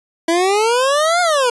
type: exponential two-way sweep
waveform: 25% pulse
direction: up then down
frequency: 325.5 to 724 to 469.3 Hz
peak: -9 dBFS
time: 0.28-1.5 s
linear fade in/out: 5 ms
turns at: 1.21 s
effects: resampled to 24000 Hz